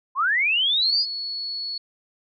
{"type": "linear sweep", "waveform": "sine", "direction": "up", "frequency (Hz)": [987.8, 5040], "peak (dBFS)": -18, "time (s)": [0.15, 1.06], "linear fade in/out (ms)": 50}
{"type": "tone", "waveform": "sine", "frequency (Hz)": 4392, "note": "C#8", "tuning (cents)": -17, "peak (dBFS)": -27, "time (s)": [0.82, 1.78], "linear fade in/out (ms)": 5}
{"effects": []}